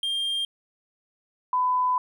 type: tone pair in turn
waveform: triangle / sine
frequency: 3200 / 1002.7 Hz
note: G7 / B5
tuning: +35 / +26 cents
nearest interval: octave + minor sixth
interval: 2009 cents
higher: first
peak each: -23 / -20 dBFS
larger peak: second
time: 0.03-0.45 / 1.53-1.98 s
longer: second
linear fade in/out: 2 ms
effects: none